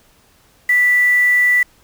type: tone with quantisation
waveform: sine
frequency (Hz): 1970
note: B6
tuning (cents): -5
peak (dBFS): -10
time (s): 0.69-1.63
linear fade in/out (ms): 5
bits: 5
effects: pink hiss -53 dBFS RMS until 1.83 s